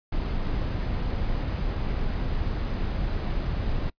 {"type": "noise", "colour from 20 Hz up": "brown", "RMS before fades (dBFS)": -27, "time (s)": [0.12, 3.9], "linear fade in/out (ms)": 5, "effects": ["noise-tail reverb RT60 0.1 s tail -23 dB re dry", "resampled to 11025 Hz"]}